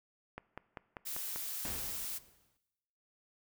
click train, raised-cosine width 0.5 ms, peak -27 dBFS, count 6, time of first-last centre 0.38-1.36 s, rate 5.1 Hz
blue noise, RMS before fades -40 dBFS, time 1.05-2.19 s, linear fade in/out 20 ms
pink noise with exponential decay, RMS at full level -41 dBFS, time 1.65-2.57 s, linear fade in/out 0 ms, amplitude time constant 200 ms
effects noise-tail reverb RT60 1.0 s tail -19 dB re dry

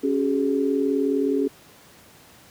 sine tone cluster, 276.8 / 382.4 / 421.9 Hz, C#4 / G4 / G#4, -2 / -43 / +27 cents, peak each -22 / -26 / -24 dBFS, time 0.03-1.48 s, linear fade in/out 10 ms, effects pink hiss -50 dBFS RMS until 2.5 s + high-pass 100 Hz 12 dB/octave

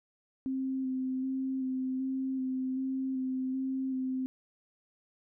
sine tone with vibrato, 261.9 Hz, C4, 2 cents sharp, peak -30 dBFS, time 0.46-4.26 s, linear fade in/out 0 ms, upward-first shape square, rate 1.3 Hz, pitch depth 15 cents each way, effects none

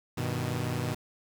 sawtooth chord, G augmented, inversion none, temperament equal, 98 / 123.47 / 155.56 Hz, G2 / B2 / D#3, 0 / 0 / 0 cents, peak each -32 / -28 / -31 dBFS, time 0.17-0.95 s, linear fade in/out 10 ms, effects 8-bit

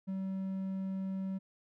triangle tone, 191.2 Hz, G3, 43 cents flat, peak -32 dBFS, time 0.07-1.39 s, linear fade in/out 20 ms, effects none

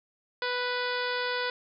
harmonic tone, 493.9 Hz, B4, in tune, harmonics 1 / 2 / 3 / 4 / 5 / 6 / 7 / 8 / 9 / 10, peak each -33 / -35 / -33 / -38 / -41 / -45 / -39 / -43 / -41 / -44 dBFS, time 0.42-1.5 s, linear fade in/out 2 ms, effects none

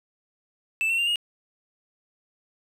triangle tone with pitch steps, 2642 / 2713 / 2786 / 2861 Hz, E7 / E7 / F7 / F7, +3 / +49 / -5 / +41 cents, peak -20 dBFS, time 0.81-1.158 s, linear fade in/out 0 ms, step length 87 ms, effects none

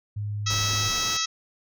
sine tone, 103.83 Hz, G#2, in tune, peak -27 dBFS, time 0.16-0.89 s, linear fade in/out 10 ms
harmonic tone, 651 Hz, E5, 22 cents flat, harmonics 2 / 3 / 4 / 5 / 6 / 7 / 8 / 9 / 10, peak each -32 / -36 / -35 / -34 / -30 / -36 / -31 / -33 / -32 dBFS, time 0.46-1.26 s, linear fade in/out 10 ms
pink noise, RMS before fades -36 dBFS, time 0.5-1.17 s, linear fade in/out 2 ms
effects none

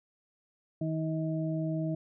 harmonic tone, 159 Hz, D#3, 38 cents sharp, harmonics 1 / 2 / 4, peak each -31 / -34 / -38 dBFS, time 0.81-1.95 s, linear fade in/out 5 ms, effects none

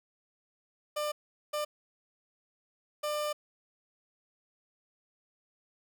30% pulse tone bursts at uneven times, 597 Hz, D5, 28 cents sharp, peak -28 dBFS, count 3, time 0.96-1.12 / 1.53-1.65 / 3.03-3.33 s, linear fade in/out 10 ms, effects none

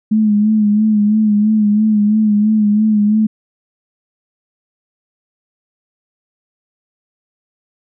sine tone with vibrato, 212.1 Hz, G#3, 37 cents sharp, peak -9 dBFS, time 0.11-3.27 s, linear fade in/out 10 ms, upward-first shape sine, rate 3 Hz, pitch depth 48 cents each way, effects none

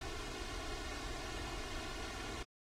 pink noise with comb filter, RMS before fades -43 dBFS, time 0.01-2.43 s, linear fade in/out 5 ms, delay 2.8 ms, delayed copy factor +1, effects low-pass 6000 Hz 12 dB/octave + AAC 48 kbps

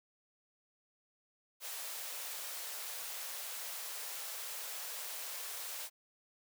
white high-pass noise, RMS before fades -43 dBFS, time 1.6-5.9 s, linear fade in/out 50 ms, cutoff 450 Hz, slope 48 dB/octave, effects none

